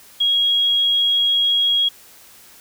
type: tone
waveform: sine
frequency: 3298 Hz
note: G#7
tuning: 13 cents flat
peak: -14 dBFS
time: 0.2-1.89 s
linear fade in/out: 10 ms
effects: white hiss -46 dBFS RMS until 2.6 s

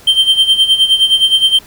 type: tone with tremolo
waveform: triangle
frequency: 3136 Hz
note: G7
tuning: in tune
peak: -3 dBFS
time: 0.07-1.59 s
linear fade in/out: 5 ms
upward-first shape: sine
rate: 9.6 Hz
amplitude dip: 75%
effects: pink hiss -40 dBFS RMS until 1.66 s

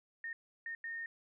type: tone bursts at uneven times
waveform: sine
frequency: 1836 Hz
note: A#6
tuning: 27 cents flat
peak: -39 dBFS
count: 3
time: 0.24-0.33 / 0.66-0.75 / 0.84-1.06 s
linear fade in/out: 2 ms
effects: none

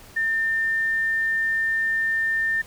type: tone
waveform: sine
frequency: 1800 Hz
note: A6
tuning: 39 cents sharp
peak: -20 dBFS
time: 0.16-2.62 s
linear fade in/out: 10 ms
effects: pink hiss -47 dBFS RMS until 2.66 s

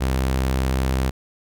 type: tone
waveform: sawtooth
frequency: 65.4 Hz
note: C2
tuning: in tune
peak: -15 dBFS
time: 0-1.11 s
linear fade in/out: 20 ms
effects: none

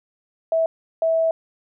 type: tone bursts at uneven times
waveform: sine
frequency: 652 Hz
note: E5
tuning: 19 cents flat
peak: -16 dBFS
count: 2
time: 0.52-0.66 / 1.02-1.31 s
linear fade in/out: 2 ms
effects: none

